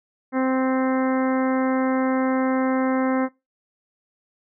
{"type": "harmonic tone", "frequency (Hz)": 261, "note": "C4", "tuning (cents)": -4, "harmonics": [1, 2, 3, 4, 5, 6, 7, 8], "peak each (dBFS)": [-20, -26, -30, -32, -34, -36, -37, -38], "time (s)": [0.32, 3.29], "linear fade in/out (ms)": 50, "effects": ["noise-tail reverb RT60 0.2 s tail -17 dB re dry"]}